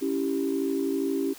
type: chord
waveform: sine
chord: C# diminished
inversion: none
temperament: equal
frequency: 277.2 / 329.6 / 392 Hz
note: C#4 / E4 / G4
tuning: 0 / 0 / 0 cents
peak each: -27 / -30 / -28 dBFS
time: 0.01-1.34 s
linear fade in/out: 20 ms
effects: tanh soft clip ceiling -16 dBFS + white hiss -47 dBFS RMS until 1.38 s